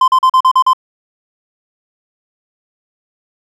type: tone bursts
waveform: triangle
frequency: 1036 Hz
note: C6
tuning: 17 cents flat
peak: -4 dBFS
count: 7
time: 0.01-0.733 s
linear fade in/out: 5 ms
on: 69 ms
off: 40 ms
effects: none